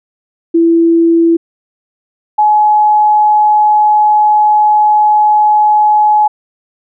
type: tone pair in turn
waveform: sine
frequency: 333.5 / 846.2 Hz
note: E4 / G#5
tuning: +20 / +32 cents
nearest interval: octave + major third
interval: 1612 cents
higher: second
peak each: -5 dBFS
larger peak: neither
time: 0.54-1.37 / 2.38-6.28 s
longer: second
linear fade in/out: 10 ms
effects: none